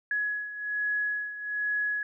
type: beating tone pair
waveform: sine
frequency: 1682 / 1683.2 Hz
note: G#6 / G#6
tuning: +22 / +23 cents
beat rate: 1.2 Hz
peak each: -29 / -34 dBFS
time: 0.11-2.03 s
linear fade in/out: 2 ms
effects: none